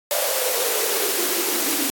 white noise with high-pass filter sweep, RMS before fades -22 dBFS, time 0.11-1.9 s, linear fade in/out 0 ms, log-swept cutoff 590 to 280 Hz, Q 8, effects AAC 64 kbps

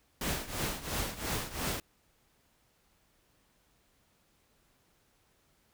pink noise with tremolo, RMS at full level -32 dBFS, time 0.21-1.8 s, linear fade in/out 2 ms, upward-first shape triangle, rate 2.9 Hz, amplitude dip 85%, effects pink hiss -70 dBFS RMS until 5.73 s

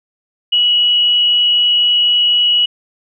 sine tone with amplitude modulation, 2924 Hz, F#7, 21 cents flat, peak -8 dBFS, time 0.52-2.66 s, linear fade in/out 10 ms, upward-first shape sine, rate 256 Hz, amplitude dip 25%, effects none

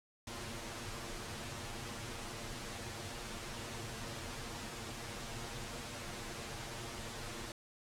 pink noise with comb filter, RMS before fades -44 dBFS, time 0.27-7.52 s, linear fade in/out 2 ms, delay 8.6 ms, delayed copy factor +0.85, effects low-pass 9000 Hz 12 dB/octave

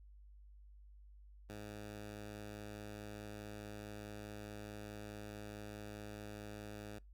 10% pulse tone, 104.7 Hz, G#2, 15 cents sharp, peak -39 dBFS, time 1.49-6.99 s, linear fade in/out 10 ms, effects noise-tail reverb RT60 0.2 s tail -24 dB re dry + added 50 Hz sine -56 dBFS peak until 7.13 s

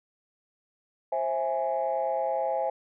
sine chord, C augmented, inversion none, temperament equal with one note detuned, 529.9 / 659.3 / 830.6 Hz, C5 / E5 / G#5, +22 / 0 / 0 cents, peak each -29 dBFS, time 1.12-2.7 s, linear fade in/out 5 ms, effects tanh soft clip ceiling -18 dBFS

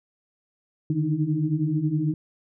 sine tone cluster, 145.8 / 155.2 / 302.5 / 315 Hz, D3 / D#3 / D#4 / D#4, -12 / -4 / -49 / +21 cents, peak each -29 / -24 / -30 / -28 dBFS, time 0.9-2.14 s, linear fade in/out 2 ms, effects none

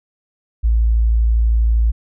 sine tone, 56.3 Hz, A1, 40 cents sharp, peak -11 dBFS, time 0.63-1.92 s, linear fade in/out 20 ms, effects none

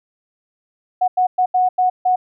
sine tone bursts at uneven times, 735 Hz, F#5, 12 cents flat, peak -12 dBFS, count 6, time 1.01-1.08 / 1.17-1.27 / 1.38-1.46 / 1.54-1.69 / 1.78-1.9 / 2.05-2.16 s, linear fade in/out 10 ms, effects none

